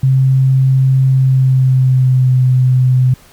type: tone with pitch glide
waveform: sine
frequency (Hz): 132.4 to 127.89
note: C3 to C3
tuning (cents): +21 to -39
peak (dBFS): -7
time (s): 0.03-3.14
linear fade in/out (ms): 5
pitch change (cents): -60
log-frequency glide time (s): 1.09-2.39
effects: pink hiss -44 dBFS RMS until 3.32 s